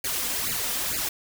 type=noise with flanger; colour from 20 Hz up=white; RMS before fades=-28 dBFS; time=0.04-1.09 s; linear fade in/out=5 ms; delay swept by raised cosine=0.43 to 4.23 ms; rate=2.2 Hz; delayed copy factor=+0.85; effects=none